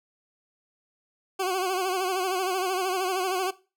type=tone with vibrato; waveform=20% pulse; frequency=372.6 Hz; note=F#4; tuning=12 cents sharp; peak=-20 dBFS; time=1.39-3.51 s; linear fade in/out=10 ms; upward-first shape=sine; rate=13 Hz; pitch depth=67 cents each way; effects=noise-tail reverb RT60 0.3 s tail -18 dB re dry